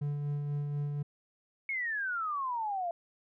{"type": "tone with tremolo", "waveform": "triangle", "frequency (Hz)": 145.2, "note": "D3", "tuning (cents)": -19, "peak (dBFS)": -28, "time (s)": [0.01, 1.03], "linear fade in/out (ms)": 10, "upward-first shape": "sine", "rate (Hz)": 4.1, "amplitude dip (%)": 30}
{"type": "exponential sweep", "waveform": "sine", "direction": "down", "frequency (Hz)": [2217, 670], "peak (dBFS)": -31, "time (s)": [1.69, 2.91], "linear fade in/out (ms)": 2}
{"effects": []}